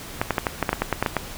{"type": "clicks", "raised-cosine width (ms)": 0.5, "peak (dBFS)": -5, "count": 12, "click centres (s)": [0.215, 0.307, 0.382, 0.468, 0.627, 0.692, 0.73, 0.82, 0.927, 1.026, 1.062, 1.167], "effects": ["pink hiss -37 dBFS RMS until 1.37 s"]}